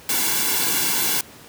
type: noise with comb filter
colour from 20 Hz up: white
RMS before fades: -21 dBFS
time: 0.09-1.21 s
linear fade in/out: 2 ms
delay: 1.6 ms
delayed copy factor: -0.75
effects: pink hiss -44 dBFS RMS until 1.48 s + high-pass 100 Hz 12 dB/octave